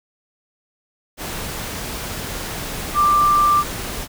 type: tone in noise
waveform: sine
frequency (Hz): 1182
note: D6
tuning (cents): +11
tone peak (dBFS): -12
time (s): 2.94-3.64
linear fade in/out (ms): 50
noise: pink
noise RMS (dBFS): -28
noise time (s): 1.17-4.08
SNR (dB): +13
effects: none